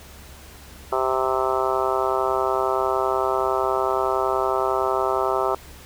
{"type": "harmonic tone", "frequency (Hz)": 130.8, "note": "C3", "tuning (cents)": 0, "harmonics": [3, 4, 5, 6, 7, 8, 9, 10], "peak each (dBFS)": [-25, -29, -26, -29, -28, -30, -30, -28], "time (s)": [0.92, 5.55], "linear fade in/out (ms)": 5, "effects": ["added 69 Hz sine -45 dBFS peak until 5.85 s", "pink hiss -45 dBFS RMS until 5.85 s"]}